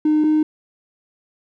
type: tone pair in turn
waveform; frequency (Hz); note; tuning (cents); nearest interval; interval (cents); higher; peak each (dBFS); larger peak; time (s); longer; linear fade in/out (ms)
triangle; 305.8 / 307.9; D#4 / D#4; -30 / -18; unison; 12; second; -10; neither; 0.05-0.24 / 0.24-0.43; neither; 5
effects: tanh soft clip ceiling -9 dBFS